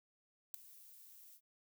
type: noise with ADSR envelope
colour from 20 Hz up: violet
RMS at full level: -37 dBFS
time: 0.54-1.41 s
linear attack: 3 ms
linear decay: 4 ms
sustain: -22 dB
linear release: 72 ms
effects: none